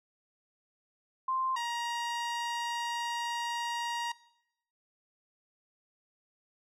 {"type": "tone pair in turn", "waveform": ["sine", "sawtooth"], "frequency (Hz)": [1046.5, 943.6], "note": ["C6", "A#5"], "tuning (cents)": [0, 21], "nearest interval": "major second", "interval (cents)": 179, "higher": "first", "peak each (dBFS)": -28, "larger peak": "neither", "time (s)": [[1.28, 1.56], [1.56, 4.12]], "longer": "second", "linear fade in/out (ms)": 5, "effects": ["noise-tail reverb RT60 0.8 s tail -21 dB re dry", "low-pass 7000 Hz 12 dB/octave"]}